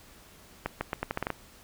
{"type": "accelerating click train", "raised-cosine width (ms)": 0.5, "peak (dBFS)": -14, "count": 9, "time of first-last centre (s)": [0.66, 1.303], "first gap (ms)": 150, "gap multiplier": 0.81, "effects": ["pink hiss -54 dBFS RMS until 1.63 s"]}